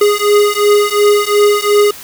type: beating tone pair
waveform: square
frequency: 411.8 / 414.6 Hz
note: G#4 / G#4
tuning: -15 / -3 cents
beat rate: 2.8 Hz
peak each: -12 dBFS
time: 0.01-1.91 s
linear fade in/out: 5 ms
effects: white hiss -32 dBFS RMS until 2.03 s